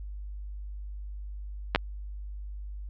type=clicks; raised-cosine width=0.3 ms; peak=-6 dBFS; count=2; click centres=1.749 / 1.759 s; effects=added 50 Hz sine -36 dBFS peak until 2.89 s + low-pass 4000 Hz 12 dB/octave